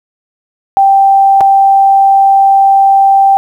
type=tone with dropouts; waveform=sine; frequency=784 Hz; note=G5; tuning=in tune; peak=-3 dBFS; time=0.77-3.37 s; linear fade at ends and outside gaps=0 ms; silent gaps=1.407-1.411 s; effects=7-bit